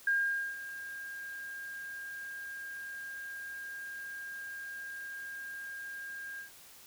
sine tone with ADSR envelope, 1612 Hz, G6, 48 cents sharp, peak -25 dBFS, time 0.07-6.51 s, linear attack 4 ms, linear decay 480 ms, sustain -15 dB, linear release 120 ms, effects white hiss -55 dBFS RMS until 6.86 s

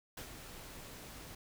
pink noise with ADSR envelope, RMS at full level -44 dBFS, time 0.17-1.35 s, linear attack 5 ms, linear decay 93 ms, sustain -6 dB, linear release 4 ms, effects none

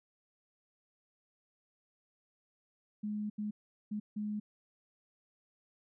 sine tone bursts at uneven times, 210 Hz, G#3, 19 cents sharp, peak -34 dBFS, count 4, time 3.03-3.3 / 3.38-3.51 / 3.91-4 / 4.16-4.4 s, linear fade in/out 10 ms, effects none

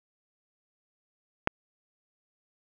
click, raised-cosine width 0.5 ms, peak -7 dBFS, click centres 1.474 s, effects none

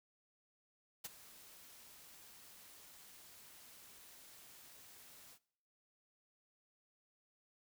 white noise with ADSR envelope, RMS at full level -43 dBFS, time 1.04-5.39 s, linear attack 10 ms, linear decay 27 ms, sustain -16 dB, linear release 62 ms, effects noise-tail reverb RT60 0.7 s tail -22 dB re dry

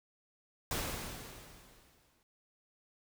pink noise with exponential decay, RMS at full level -34 dBFS, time 0.71-2.23 s, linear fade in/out 1 ms, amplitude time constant 330 ms, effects none

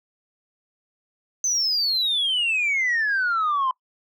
sine exponential sweep, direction down, 6230 to 1018 Hz, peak -18 dBFS, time 1.44-3.71 s, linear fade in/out 2 ms, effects noise-tail reverb RT60 0.1 s tail -24 dB re dry + tanh soft clip ceiling -17 dBFS

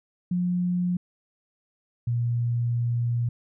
sine tone pair in turn, 178.4 / 119.07 Hz, F3 / A#2, +37 / +37 cents, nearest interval perfect fifth, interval 700 cents, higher first, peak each -22 dBFS, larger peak neither, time 0.31-0.97 / 2.07-3.29 s, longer second, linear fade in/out 5 ms, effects none

